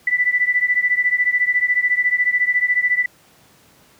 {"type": "beating tone pair", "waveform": "sine", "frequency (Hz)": [1975.5, 1989.5], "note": ["B6", "B6"], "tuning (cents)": [0, 12], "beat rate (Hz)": 14, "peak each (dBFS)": [-17, -19], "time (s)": [0.07, 3.06], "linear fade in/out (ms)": 5, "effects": ["pink hiss -52 dBFS RMS until 3.99 s", "high-pass 100 Hz 12 dB/octave"]}